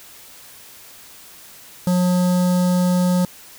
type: tone with notch filter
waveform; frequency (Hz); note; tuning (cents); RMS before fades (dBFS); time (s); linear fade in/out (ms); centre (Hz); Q
square; 180; F#3; -47; -17; 1.87-3.25; 2; 2300; 0.59
effects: white hiss -43 dBFS RMS until 3.58 s